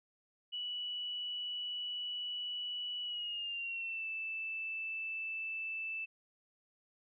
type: tone with pitch glide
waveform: sine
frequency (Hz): 2948 to 2642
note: F#7 to E7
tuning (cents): -7 to +3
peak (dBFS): -37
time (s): 0.52-6.06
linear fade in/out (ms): 20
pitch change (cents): -190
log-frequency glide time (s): 3.02-4.07
effects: none